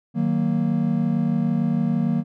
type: chord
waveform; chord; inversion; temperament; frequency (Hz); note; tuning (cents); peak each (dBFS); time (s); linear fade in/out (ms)
triangle; D# minor; none; just; 155.56 / 186.68 / 233.3; D#3 / F#3 / A#3; 0 / +16 / +2; -22 / -22 / -20; 0.14-2.24; 50
effects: none